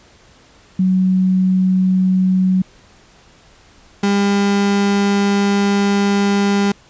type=tone pair in turn; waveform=sine / 35% pulse; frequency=186.3 / 200.7 Hz; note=F#3 / G3; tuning=+12 / +41 cents; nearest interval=minor second; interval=129 cents; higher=second; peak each=-11 dBFS; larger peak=neither; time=0.79-2.62 / 4.03-6.72 s; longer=second; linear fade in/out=5 ms; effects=pink hiss -48 dBFS RMS until 6.89 s + resampled to 16000 Hz